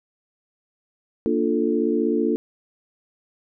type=chord; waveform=sine; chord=Bb major seventh; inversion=none; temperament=equal; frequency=233.1 / 293.7 / 349.2 / 440 Hz; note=Bb3 / D4 / F4 / A4; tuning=0 / 0 / 0 / 0 cents; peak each=-24 dBFS; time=1.26-2.36 s; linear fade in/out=0 ms; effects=none